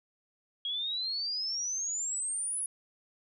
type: exponential sweep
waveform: sine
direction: up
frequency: 3273 to 10510 Hz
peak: -31 dBFS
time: 0.65-2.66 s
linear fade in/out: 2 ms
effects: none